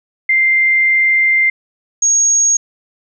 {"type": "tone pair in turn", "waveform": "sine", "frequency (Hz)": [2093, 6580], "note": ["C7", "G#8"], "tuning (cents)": [0, -17], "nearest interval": "octave + minor sixth", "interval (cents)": 1983, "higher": "second", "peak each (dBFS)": -9, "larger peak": "neither", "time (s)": [[0.29, 1.5], [2.02, 2.57]], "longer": "first", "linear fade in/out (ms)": 5, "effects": []}